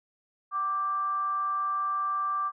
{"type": "tone with frequency modulation", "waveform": "sine", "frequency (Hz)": 1174.7, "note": "D6", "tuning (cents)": 0, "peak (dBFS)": -26, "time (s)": [0.51, 2.52], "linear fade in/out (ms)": 50, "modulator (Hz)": 415, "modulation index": 0.21, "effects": []}